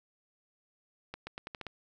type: accelerating click train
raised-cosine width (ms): 0.3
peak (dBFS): -24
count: 7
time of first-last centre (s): 1.14-1.667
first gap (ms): 130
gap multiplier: 0.84
effects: none